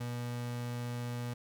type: tone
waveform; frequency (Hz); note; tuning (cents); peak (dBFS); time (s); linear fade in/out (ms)
35% pulse; 121; B2; -35; -34; 0-1.34; 10
effects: none